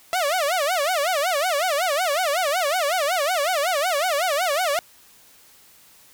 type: tone with vibrato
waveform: sawtooth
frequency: 650 Hz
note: E5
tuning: 24 cents flat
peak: -16 dBFS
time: 0.13-4.79 s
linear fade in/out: 0 ms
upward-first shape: sine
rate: 5.4 Hz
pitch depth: 260 cents each way
effects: white hiss -52 dBFS RMS until 6.13 s